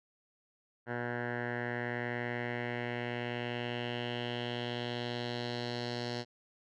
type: tone with low-pass filter sweep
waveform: 10% pulse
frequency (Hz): 120.7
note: B2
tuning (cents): -39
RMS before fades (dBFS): -37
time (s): 0.86-6.25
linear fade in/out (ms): 50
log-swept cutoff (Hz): 1500 to 4700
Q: 3.5
effects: none